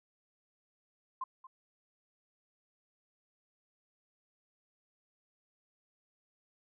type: tone with echo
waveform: sine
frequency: 1046.5 Hz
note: C6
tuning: in tune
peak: -34 dBFS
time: 1.21-1.24 s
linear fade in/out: 5 ms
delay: 230 ms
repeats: 1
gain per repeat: -15 dB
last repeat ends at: 1.47 s
effects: none